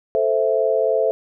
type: chord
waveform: sine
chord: A minor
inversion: none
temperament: equal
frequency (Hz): 440 / 523.3 / 659.3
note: A4 / C5 / E5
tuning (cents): 0 / 0 / 0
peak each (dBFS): -20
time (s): 0.15-1.11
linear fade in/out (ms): 0
effects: none